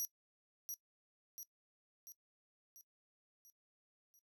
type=tone with echo; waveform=25% pulse; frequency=5790 Hz; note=F#8; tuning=38 cents flat; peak=-31 dBFS; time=0-0.05 s; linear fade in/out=0 ms; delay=690 ms; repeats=6; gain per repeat=-5 dB; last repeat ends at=4.19 s; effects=noise-tail reverb RT60 0.1 s tail -19 dB re dry